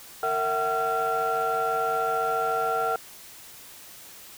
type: tone cluster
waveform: sine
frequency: 458.2 / 661 / 755 / 1369 Hz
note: A#4 / E5 / F#5 / F6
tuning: -30 / +5 / +35 / -35 cents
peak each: -28 / -30 / -26 / -26 dBFS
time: 0.23-2.96 s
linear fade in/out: 2 ms
effects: tanh soft clip ceiling -18 dBFS + white hiss -46 dBFS RMS until 4.37 s